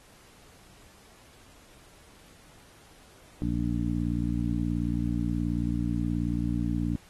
harmonic tone, 58.6 Hz, A#1, 10 cents sharp, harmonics 1 / 2 / 3 / 4 / 5, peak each -32 / -32 / -32 / -32 / -32 dBFS, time 3.42-6.96 s, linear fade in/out 0 ms, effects pink hiss -56 dBFS RMS until 7.09 s + AAC 32 kbps

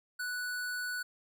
square tone, 1480 Hz, F#6, in tune, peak -35 dBFS, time 0.19-1.03 s, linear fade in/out 10 ms, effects none

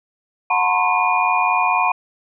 sine tone cluster, 729 / 895 / 999 / 1079 / 2436 Hz, F#5 / A5 / B5 / C#6 / D#7, -26 / +29 / +20 / -47 / -37 cents, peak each -21 dBFS, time 0.5-1.92 s, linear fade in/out 5 ms, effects none

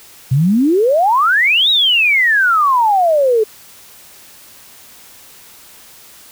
sine exponential two-way sweep, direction up then down, 123.47 to 3892 to 420.6 Hz, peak -9 dBFS, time 0.31-3.44 s, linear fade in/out 10 ms, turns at 1.7 s, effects white hiss -41 dBFS RMS until 6.31 s

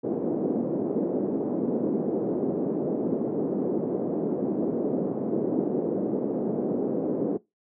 white band-pass noise, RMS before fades -27 dBFS, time 0.03-7.38 s, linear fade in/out 20 ms, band 190 to 440 Hz, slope 24 dB/octave, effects noise-tail reverb RT60 0.2 s tail -22 dB re dry

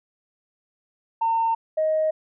sine tone pair in turn, 909 / 626.4 Hz, A#5 / D#5, -44 / +11 cents, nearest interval tritone, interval 645 cents, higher first, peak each -18 dBFS, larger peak neither, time 1.21-1.55 / 1.77-2.11 s, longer neither, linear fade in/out 10 ms, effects tanh soft clip ceiling -14 dBFS

